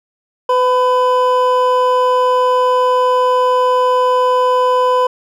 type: tone pair together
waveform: triangle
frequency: 504 / 1003.6 Hz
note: B4 / B5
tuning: +35 / +28 cents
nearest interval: octave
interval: 1193 cents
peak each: -11 dBFS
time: 0.49-5.07 s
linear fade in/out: 5 ms
effects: none